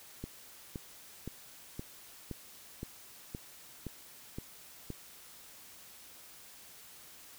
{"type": "click train", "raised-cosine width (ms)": 3, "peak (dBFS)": -26, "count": 10, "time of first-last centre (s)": [0.24, 4.903], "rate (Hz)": 1.93, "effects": ["white hiss -54 dBFS RMS until 7.38 s"]}